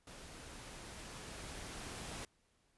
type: noise with level ramp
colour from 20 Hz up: pink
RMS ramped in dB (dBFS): -53 to -45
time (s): 0.07-2.25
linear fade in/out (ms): 2
effects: pink hiss -75 dBFS RMS until 2.77 s + resampled to 24000 Hz